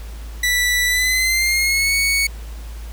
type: tone with pitch glide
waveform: sawtooth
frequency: 1969 to 2223 Hz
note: B6 to C#7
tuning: -6 to +4 cents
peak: -12 dBFS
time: 0.43-2.27 s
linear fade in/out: 5 ms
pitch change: +210 cents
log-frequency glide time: 0.86-1.94 s
effects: added 55 Hz sine -29 dBFS peak until 2.92 s + pink hiss -43 dBFS RMS until 2.92 s